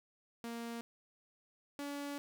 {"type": "tone pair in turn", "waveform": "sawtooth", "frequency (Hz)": [233.1, 285.3], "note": ["A#3", "C#4"], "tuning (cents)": [0, 50], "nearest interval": "minor third", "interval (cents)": 350, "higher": "second", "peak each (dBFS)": [-37, -36], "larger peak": "second", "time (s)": [[0.44, 0.81], [1.79, 2.18]], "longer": "second", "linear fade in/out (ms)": 0, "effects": ["13-bit"]}